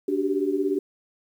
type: tone cluster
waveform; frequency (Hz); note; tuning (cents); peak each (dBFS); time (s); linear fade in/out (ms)
sine; 291.5 / 377.3 / 394.4; D4 / F#4 / G4; -13 / +34 / +11; -26; 0.08-0.79; 5
effects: 9-bit